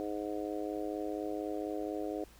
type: harmonic tone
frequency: 104.2 Hz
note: G#2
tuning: 6 cents sharp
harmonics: 3 / 4 / 5 / 6 / 7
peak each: -38 / -40 / -42 / -44 / -45 dBFS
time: 0-2.24 s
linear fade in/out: 0 ms
effects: added 56 Hz sine -60 dBFS peak until 2.39 s + pink hiss -60 dBFS RMS until 2.39 s